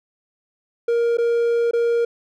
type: tone with dropouts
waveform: triangle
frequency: 469.1 Hz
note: A#4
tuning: 11 cents sharp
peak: -14 dBFS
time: 0.88-2.05 s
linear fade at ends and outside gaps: 5 ms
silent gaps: 1.172-1.183 / 1.711-1.733 s
effects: none